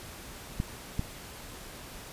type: clicks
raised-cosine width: 5 ms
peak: -16 dBFS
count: 2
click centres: 0.601 / 0.994 s
effects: pink hiss -45 dBFS RMS until 2.12 s + resampled to 32000 Hz